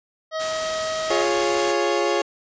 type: harmonic tone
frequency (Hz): 635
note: D#5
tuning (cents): +35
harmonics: 1 / 2 / 3 / 5 / 6 / 7 / 8 / 9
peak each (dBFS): -25 / -31 / -35 / -39 / -41 / -42 / -43 / -44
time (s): 0.31-1.26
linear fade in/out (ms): 50
type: noise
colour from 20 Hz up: white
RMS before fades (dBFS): -30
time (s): 0.39-1.73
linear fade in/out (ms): 20
type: chord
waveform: 30% pulse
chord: Db major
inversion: first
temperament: equal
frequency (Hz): 349.2 / 415.3 / 554.4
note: F4 / Ab4 / Db5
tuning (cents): 0 / 0 / 0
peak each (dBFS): -21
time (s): 1.1-2.22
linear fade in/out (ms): 5
effects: resampled to 16000 Hz